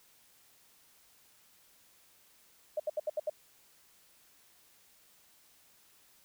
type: tone bursts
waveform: sine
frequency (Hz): 611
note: D#5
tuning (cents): -32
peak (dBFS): -29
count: 6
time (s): 2.77-3.298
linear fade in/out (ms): 5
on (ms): 28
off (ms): 72
effects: white hiss -64 dBFS RMS until 6.24 s